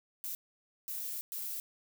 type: noise bursts at uneven times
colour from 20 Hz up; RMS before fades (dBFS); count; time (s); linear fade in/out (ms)
violet; -39; 3; 0.24-0.35 / 0.88-1.21 / 1.32-1.6; 0
effects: none